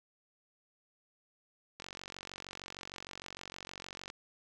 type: click train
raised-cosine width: 0.2 ms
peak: -26 dBFS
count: 108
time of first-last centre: 1.8-4.101 s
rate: 46.5 Hz
effects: none